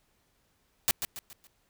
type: noise with echo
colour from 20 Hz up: white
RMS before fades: -24 dBFS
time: 0.88-0.91 s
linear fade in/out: 0 ms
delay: 140 ms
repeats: 4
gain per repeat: -8 dB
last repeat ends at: 1.47 s
effects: pink hiss -71 dBFS RMS until 1.69 s